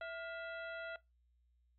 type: harmonic tone with a mistuned harmonic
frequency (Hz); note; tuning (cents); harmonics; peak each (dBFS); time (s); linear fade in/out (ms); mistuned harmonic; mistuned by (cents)
660; E5; +2; 1 / 2 / 3 / 4 / 5 / 6; -44 / -46 / -54 / -57 / -59 / -62; 0.01-0.96; 2; 2; +120
effects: noise-tail reverb RT60 0.2 s tail -20 dB re dry + added 60 Hz sine -70 dBFS peak until 1.78 s